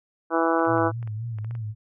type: harmonic tone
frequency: 164.81 Hz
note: E3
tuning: in tune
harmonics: 2 / 3 / 4 / 5 / 6 / 7 / 8 / 9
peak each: -24 / -26 / -27 / -28 / -29 / -29 / -30 / -31 dBFS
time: 0.3-0.92 s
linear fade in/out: 50 ms
type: clicks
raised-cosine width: 0.5 ms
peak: -31 dBFS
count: 9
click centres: 0.594 / 0.652 / 0.78 / 1.028 / 1.075 / 1.386 / 1.446 / 1.51 / 1.552 s
type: tone with vibrato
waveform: sine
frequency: 112 Hz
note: A2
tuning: 31 cents sharp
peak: -28 dBFS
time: 0.66-1.75 s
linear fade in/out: 50 ms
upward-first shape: sine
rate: 3.7 Hz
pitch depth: 92 cents each way
effects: none